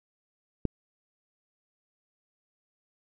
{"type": "click", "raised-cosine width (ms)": 3, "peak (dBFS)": -13, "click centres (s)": 0.653, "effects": []}